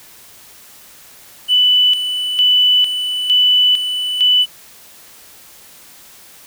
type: tone with tremolo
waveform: triangle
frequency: 2985 Hz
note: F#7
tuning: 15 cents sharp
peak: -5 dBFS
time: 1.48-4.46 s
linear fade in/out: 50 ms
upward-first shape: square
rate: 1.1 Hz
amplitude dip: 70%
effects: tanh soft clip ceiling -7 dBFS + white hiss -42 dBFS RMS until 6.46 s